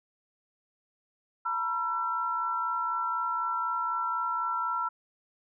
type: tone cluster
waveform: sine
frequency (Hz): 911 / 975 / 1349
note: A#5 / B5 / E6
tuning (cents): -40 / -23 / +40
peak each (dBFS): -38 / -33 / -29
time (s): 1.45-4.89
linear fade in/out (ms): 10
effects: none